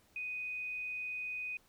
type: tone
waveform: sine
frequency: 2493 Hz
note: D#7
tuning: 3 cents sharp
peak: -37 dBFS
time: 0.16-1.57 s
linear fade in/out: 2 ms
effects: pink hiss -68 dBFS RMS until 1.68 s